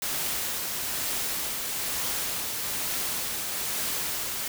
white noise with tremolo, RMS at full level -29 dBFS, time 0.02-4.48 s, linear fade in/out 2 ms, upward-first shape triangle, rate 1.1 Hz, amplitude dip 30%, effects none

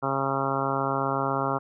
harmonic tone, 136.3 Hz, C#3, 29 cents flat, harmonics 1 / 2 / 3 / 4 / 5 / 6 / 7 / 8 / 9 / 10, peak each -33 / -33 / -33 / -33 / -33 / -33 / -33 / -33 / -33 / -33 dBFS, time 0.02-1.59 s, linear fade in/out 20 ms, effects none

